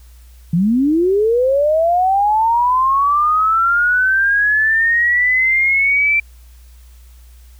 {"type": "linear sweep", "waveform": "sine", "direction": "up", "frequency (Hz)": [159, 2349], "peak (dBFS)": -11, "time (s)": [0.53, 6.2], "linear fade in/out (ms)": 5, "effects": ["added 60 Hz sine -39 dBFS peak until 7.59 s", "white hiss -53 dBFS RMS until 7.59 s"]}